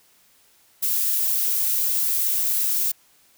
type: noise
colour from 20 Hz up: violet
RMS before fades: -22 dBFS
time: 0.82-2.92 s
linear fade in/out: 10 ms
effects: white hiss -58 dBFS RMS until 3.37 s